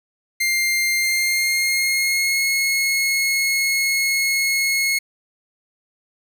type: tone with pitch glide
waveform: sawtooth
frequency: 2100 to 2172 Hz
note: C7 to C#7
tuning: +6 to -36 cents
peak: -14 dBFS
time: 0.4-4.99 s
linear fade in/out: 10 ms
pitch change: +58 cents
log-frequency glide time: 1-2.45 s
effects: none